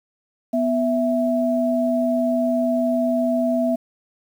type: tone pair together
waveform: sine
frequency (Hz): 247.3 / 659.3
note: B3 / E5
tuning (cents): +3 / 0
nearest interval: octave + perfect fourth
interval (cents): 1697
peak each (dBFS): -20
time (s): 0.53-3.76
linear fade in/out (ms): 10
effects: 8-bit